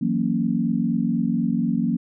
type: chord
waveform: sine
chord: F# dominant seventh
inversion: third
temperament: equal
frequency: 164.81 / 185 / 233.1 / 277.2 Hz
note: E3 / F#3 / A#3 / C#4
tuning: 0 / 0 / 0 / 0 cents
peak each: -27 / -25 / -22 / -27 dBFS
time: 0.01-1.97 s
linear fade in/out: 10 ms
effects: none